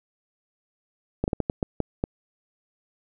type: slowing click train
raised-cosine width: 2 ms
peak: -10 dBFS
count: 8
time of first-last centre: 1.24-2.039 s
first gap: 39 ms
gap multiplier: 1.35
effects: none